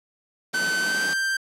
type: high-pass noise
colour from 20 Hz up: pink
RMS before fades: -33 dBFS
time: 0.53-1.14 s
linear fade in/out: 10 ms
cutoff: 160 Hz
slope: 96 dB/octave
type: tone with pitch glide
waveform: 45% pulse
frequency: 1524 to 1573.2 Hz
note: G6 to G6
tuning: -49 to +6 cents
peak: -22 dBFS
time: 0.54-1.37 s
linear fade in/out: 5 ms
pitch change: +55 cents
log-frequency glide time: 0.8-1.11 s
effects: low-pass 10000 Hz 12 dB/octave